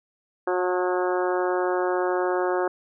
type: harmonic tone with a mistuned harmonic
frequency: 181.4 Hz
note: F#3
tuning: 34 cents flat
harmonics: 2 / 3 / 4 / 5 / 6 / 7 / 8 / 9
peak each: -24 / -28 / -30 / -32 / -34 / -35 / -36 / -37 dBFS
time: 0.47-2.68 s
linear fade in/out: 5 ms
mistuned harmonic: 5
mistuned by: -19 cents
effects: none